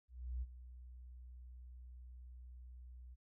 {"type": "tone with ADSR envelope", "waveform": "sine", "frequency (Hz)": 61.74, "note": "B1", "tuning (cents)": 0, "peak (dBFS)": -37, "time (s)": [0.08, 3.16], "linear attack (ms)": 340, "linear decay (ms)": 36, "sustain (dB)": -14, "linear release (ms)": 29, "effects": []}